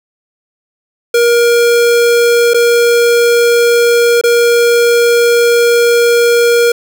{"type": "tone with dropouts", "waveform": "square", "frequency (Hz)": 473, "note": "A#4", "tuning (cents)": 25, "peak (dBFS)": -7, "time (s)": [1.14, 6.72], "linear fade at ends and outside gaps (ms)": 5, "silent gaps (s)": [[2.536, 2.543], [4.213, 4.237]], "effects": []}